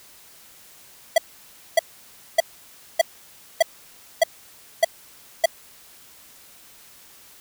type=tone bursts; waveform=square; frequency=659.3 Hz; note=E5; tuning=in tune; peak=-12 dBFS; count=8; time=1.16-5.458 s; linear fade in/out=5 ms; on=21 ms; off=590 ms; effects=white hiss -49 dBFS RMS until 7.4 s